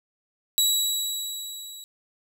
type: tone with level ramp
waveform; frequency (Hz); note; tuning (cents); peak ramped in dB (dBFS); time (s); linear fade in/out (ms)
20% pulse; 3895; B7; -25; -12 to -34; 0.58-1.84; 0
effects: none